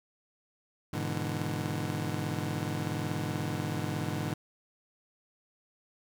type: chord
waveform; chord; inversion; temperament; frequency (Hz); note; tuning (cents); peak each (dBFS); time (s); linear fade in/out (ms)
25% pulse; E dominant seventh; first; just; 103.01 / 123.61 / 148.33 / 164.81; G#2 / B2 / D3 / E3; -14 / +2 / +18 / 0; -33 / -35 / -32 / -34; 0.93-4.34; 5
effects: none